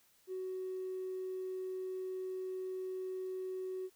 triangle tone with tanh clipping, 373.4 Hz, F#4, 16 cents sharp, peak -37 dBFS, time 0.27-3.9 s, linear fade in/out 50 ms, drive 1 dB, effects white hiss -69 dBFS RMS until 3.95 s

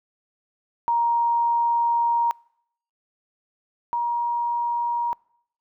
sine tone pair in turn, 939 / 948.3 Hz, A#5 / A#5, +12 / +29 cents, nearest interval unison, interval 17 cents, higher second, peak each -18 / -21 dBFS, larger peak first, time 0.88-2.31 / 3.93-5.13 s, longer first, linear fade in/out 0 ms, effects noise-tail reverb RT60 0.7 s tail -26 dB re dry

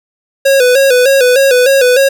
square tone with vibrato, 521 Hz, C5, 7 cents flat, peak -6 dBFS, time 0.45-2.09 s, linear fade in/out 10 ms, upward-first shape square, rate 3.3 Hz, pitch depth 82 cents each way, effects none

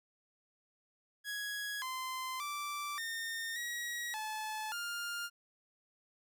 sawtooth tone with pitch steps, 1666 / 1035 / 1169 / 1826 / 1908 / 864 / 1406 Hz, G#6 / C6 / D6 / A#6 / A#6 / A5 / F6, +5 / -19 / -8 / -36 / +40 / -32 / +11 cents, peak -34 dBFS, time 1.24-5.3 s, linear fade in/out 50 ms, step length 580 ms, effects none

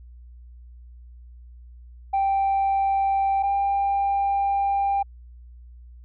sine tone pair in turn, 784 / 794.9 Hz, G5 / G5, 0 / +24 cents, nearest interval unison, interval 24 cents, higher second, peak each -17 / -18 dBFS, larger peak first, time 2.13-3.43 / 3.43-5.03 s, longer second, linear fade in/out 10 ms, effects tanh soft clip ceiling -17 dBFS + added 60 Hz sine -42 dBFS peak until 6.04 s

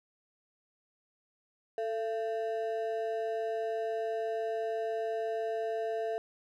triangle ring-modulated tone, 560 Hz, C#5, 18 cents sharp, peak -26 dBFS, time 1.78-6.18 s, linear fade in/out 0 ms, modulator 117 Hz, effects none

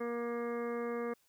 harmonic tone, 236.7 Hz, A#3, 27 cents sharp, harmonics 1 / 2 / 3 / 4 / 5 / 6 / 7 / 8 / 9, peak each -40 / -36 / -49 / -53 / -45 / -57 / -51 / -57 / -52 dBFS, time 0-1.14 s, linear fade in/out 10 ms, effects white hiss -72 dBFS RMS until 1.28 s

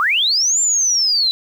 sine linear two-way sweep, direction up then down, 1108.7 to 7340 to 3921 Hz, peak -13 dBFS, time 0-1.31 s, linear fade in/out 0 ms, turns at 0.6 s, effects 7-bit

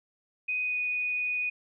sine tone with pitch glide, 2498 to 2478 Hz, D#7 to D#7, +6 to -8 cents, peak -27 dBFS, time 0.48-1.5 s, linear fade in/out 10 ms, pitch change -14 cents, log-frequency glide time 0.62-0.79 s, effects none

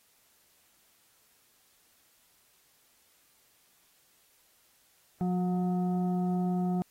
sine tone with frequency modulation, 179.7 Hz, F3, 50 cents sharp, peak -26 dBFS, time 5.21-6.82 s, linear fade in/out 0 ms, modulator 543 Hz, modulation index 0.57, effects white hiss -66 dBFS RMS until 6.9 s + AAC 48 kbps

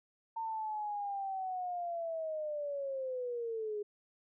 sine linear sweep, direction down, 909 to 410 Hz, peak -35 dBFS, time 0.36-3.83 s, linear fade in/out 10 ms, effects none

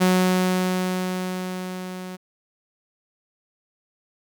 sawtooth tone with level ramp, 183.9 Hz, F#3, 10 cents flat, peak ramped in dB -11 to -29 dBFS, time 0-2.17 s, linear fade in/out 20 ms, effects none

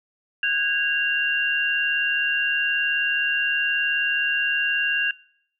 sine tone cluster, 1500 / 1639 / 2778 Hz, F#6 / G#6 / F7, +23 / -23 / -10 cents, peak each -30 / -23 / -22 dBFS, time 0.43-5.11 s, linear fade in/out 2 ms, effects noise-tail reverb RT60 0.7 s tail -25 dB re dry

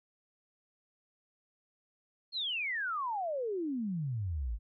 sine exponential sweep, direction down, 4361 to 49.48 Hz, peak -32 dBFS, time 2.32-4.59 s, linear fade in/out 50 ms, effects none

